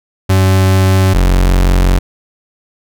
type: tone pair in turn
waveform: 40% pulse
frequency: 95 / 45.47 Hz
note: F#2 / F#1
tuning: +46 / -29 cents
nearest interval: octave + minor second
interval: 1275 cents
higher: first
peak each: -6 dBFS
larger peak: neither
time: 0.29-1.14 / 1.14-1.99 s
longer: neither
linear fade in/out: 10 ms
effects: none